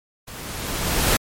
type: noise with level ramp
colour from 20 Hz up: pink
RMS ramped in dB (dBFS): -37 to -17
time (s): 0.27-1.17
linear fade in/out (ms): 10
effects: MP3 64 kbps